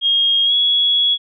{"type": "tone with pitch glide", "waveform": "sine", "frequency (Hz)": [3251, 3354], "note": ["G#7", "G#7"], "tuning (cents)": [-38, 16], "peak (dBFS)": -12, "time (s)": [0.01, 1.18], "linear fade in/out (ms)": 50, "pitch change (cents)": 54, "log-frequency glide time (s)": [0.45, 0.53], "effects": []}